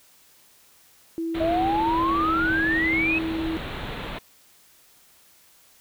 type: tone with pitch glide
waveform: sine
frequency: 329.6 to 323.6 Hz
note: E4 to E4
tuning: 0 to -32 cents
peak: -25 dBFS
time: 1.18-3.57 s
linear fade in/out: 0 ms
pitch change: -32 cents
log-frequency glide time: 2.18-2.25 s
type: low-pass noise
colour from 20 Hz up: pink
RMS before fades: -33 dBFS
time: 1.34-4.19 s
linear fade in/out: 10 ms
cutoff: 4100 Hz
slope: 96 dB/octave
type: exponential sweep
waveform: sine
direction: up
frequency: 630 to 2606 Hz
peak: -21 dBFS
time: 1.4-3.19 s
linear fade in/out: 10 ms
effects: white hiss -56 dBFS RMS until 5.8 s